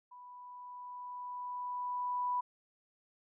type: tone with level ramp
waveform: sine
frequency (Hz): 987.8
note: B5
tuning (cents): 0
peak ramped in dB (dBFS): -50 to -30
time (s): 0.11-2.41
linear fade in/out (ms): 10
effects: none